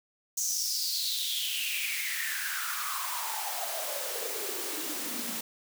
white noise with high-pass filter sweep, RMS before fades -33 dBFS, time 0.37-5.41 s, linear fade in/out 5 ms, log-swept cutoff 6500 to 210 Hz, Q 6.6, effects none

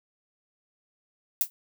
violet noise with exponential decay, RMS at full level -19 dBFS, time 1.41-1.5 s, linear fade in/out 0 ms, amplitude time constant 18 ms, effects none

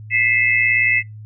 sine tone cluster, 1994 / 2112 / 2607 Hz, B6 / C7 / E7, +16 / +16 / -20 cents, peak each -18 dBFS, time 0.1-1.03 s, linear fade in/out 50 ms, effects noise-tail reverb RT60 0.2 s tail -25 dB re dry + added 107 Hz sine -33 dBFS peak until 1.25 s

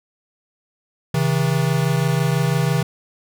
square tone pair together, 134.3 / 160.31 Hz, C3 / E3, +46 / -48 cents, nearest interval minor third, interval 306 cents, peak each -20 dBFS, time 1.14-2.83 s, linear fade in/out 5 ms, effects none

